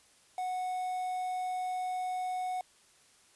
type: tone with quantisation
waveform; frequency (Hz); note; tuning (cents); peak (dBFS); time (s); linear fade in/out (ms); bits
triangle; 736; F#5; -9; -30; 0.38-2.61; 2; 8
effects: white hiss -63 dBFS RMS until 3.35 s + resampled to 24000 Hz